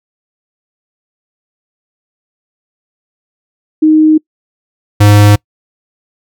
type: tone pair in turn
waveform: sine / square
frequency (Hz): 311.1 / 103.43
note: D#4 / G#2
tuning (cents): 0 / -7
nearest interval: octave + perfect fifth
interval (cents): 1907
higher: first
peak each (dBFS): -3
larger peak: neither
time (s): 3.82-4.18 / 5-5.36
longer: neither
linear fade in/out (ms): 10
effects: noise-tail reverb RT60 0.1 s tail -26 dB re dry